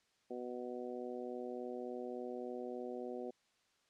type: harmonic tone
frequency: 123.47 Hz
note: B2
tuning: in tune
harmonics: 2 / 3 / 4 / 5 / 6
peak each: -47 / -45 / -46 / -51 / -52 dBFS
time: 0.3-3.31 s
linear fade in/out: 10 ms
effects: white hiss -75 dBFS RMS until 3.89 s + low-pass 6000 Hz 12 dB/octave